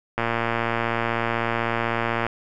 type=click train; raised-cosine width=0.5 ms; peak=-8 dBFS; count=243; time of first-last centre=0.18-2.266 s; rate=116 Hz; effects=none